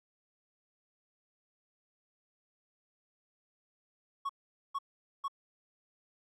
triangle tone bursts, 1108.7 Hz, C#6, in tune, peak -30 dBFS, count 3, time 4.25-5.282 s, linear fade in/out 10 ms, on 44 ms, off 450 ms, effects none

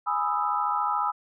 sine chord, E major seventh, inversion first, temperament equal, 830.6 / 987.8 / 1244.5 / 1318.5 Hz, G#5 / B5 / D#6 / E6, 0 / 0 / 0 / 0 cents, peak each -29 dBFS, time 0.06-1.12 s, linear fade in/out 20 ms, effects none

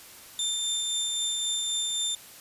25% pulse tone with tremolo, 3581 Hz, A7, 30 cents sharp, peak -22 dBFS, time 0.39-2.15 s, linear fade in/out 2 ms, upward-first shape triangle, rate 3.8 Hz, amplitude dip 25%, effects white hiss -48 dBFS RMS until 2.4 s + resampled to 32000 Hz

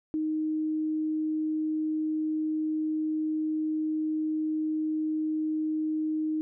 sine tone, 311.1 Hz, D#4, in tune, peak -26 dBFS, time 0.14-6.41 s, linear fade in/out 0 ms, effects none

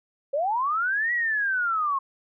sine linear two-way sweep, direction up then down, 530 to 1950 to 1063 Hz, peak -22 dBFS, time 0.33-1.99 s, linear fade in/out 10 ms, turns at 1.13 s, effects none

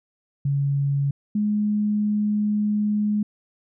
sine tone pair in turn, 140.3 / 209.4 Hz, C#3 / G#3, +21 / +15 cents, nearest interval perfect fifth, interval 694 cents, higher second, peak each -19 dBFS, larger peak neither, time 0.45-1.11 / 1.35-3.23 s, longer second, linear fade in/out 5 ms, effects none

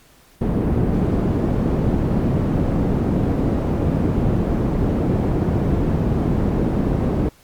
white low-pass noise, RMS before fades -19 dBFS, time 0.41-7.29 s, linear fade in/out 5 ms, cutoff 260 Hz, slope 12 dB/octave, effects pink hiss -52 dBFS RMS until 7.43 s + Opus 48 kbps

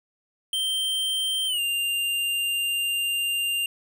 square tone with pitch glide, 3136 to 2794 Hz, G7 to F7, 0 to 0 cents, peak -24 dBFS, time 0.53-3.66 s, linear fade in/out 2 ms, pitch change -200 cents, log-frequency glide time 1.47-1.6 s, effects none

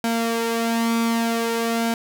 sawtooth tone with flanger, 230 Hz, A#3, 23 cents flat, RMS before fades -22 dBFS, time 0.04-1.94 s, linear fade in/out 2 ms, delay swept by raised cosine 1.3 to 3.5 ms, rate 0.53 Hz, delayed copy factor +0.55, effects none

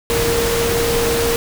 sine tone in noise, 466.2 Hz, A#4, in tune, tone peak -17 dBFS, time 0.1-1.36 s, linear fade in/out 0 ms, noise pink, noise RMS -20 dBFS, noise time 0.1-1.36 s, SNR 0 dB, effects none

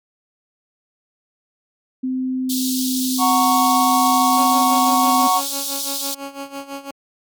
sine tone, 258.1 Hz, C4, 23 cents flat, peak -19 dBFS, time 2.03-5.28 s, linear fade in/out 10 ms
pink high-pass noise, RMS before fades -25 dBFS, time 2.49-6.15 s, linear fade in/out 10 ms, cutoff 3500 Hz, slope 48 dB/octave
triangle chord, F# major, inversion none, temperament just, 740 / 925 / 1110 Hz, F#5 / A#5 / C#6, 0 / -14 / +2 cents, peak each -16 / -20 / -15 dBFS, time 3.18-5.42 s, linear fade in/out 50 ms
15% pulse tone with tremolo, 277.2 Hz, C#4, in tune, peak -20 dBFS, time 4.37-6.91 s, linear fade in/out 5 ms, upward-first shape sine, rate 6 Hz, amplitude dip 80%
effects MP3 96 kbps

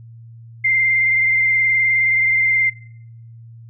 sine tone with vibrato, 2093 Hz, C7, in tune, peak -13 dBFS, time 0.64-2.7 s, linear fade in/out 10 ms, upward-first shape triangle, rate 19 Hz, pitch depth 26 cents each way, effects noise-tail reverb RT60 0.8 s tail -26 dB re dry + added 115 Hz sine -37 dBFS peak until 3.69 s

